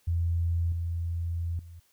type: tone with level steps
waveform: sine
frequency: 84.7 Hz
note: E2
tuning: 48 cents sharp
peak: -24 / -28 / -43 dBFS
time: 0.07-1.8 s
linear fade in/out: 10 ms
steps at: 0.72 / 1.59 s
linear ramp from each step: 2 ms
effects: white hiss -67 dBFS RMS until 1.92 s